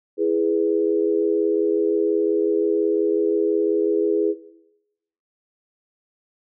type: chord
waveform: sine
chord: E major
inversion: none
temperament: equal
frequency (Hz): 329.6 / 415.3 / 493.9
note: E4 / G#4 / B4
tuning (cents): 0 / 0 / 0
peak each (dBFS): -23 / -19 / -25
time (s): 0.17-4.35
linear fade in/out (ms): 50
effects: noise-tail reverb RT60 0.9 s tail -17 dB re dry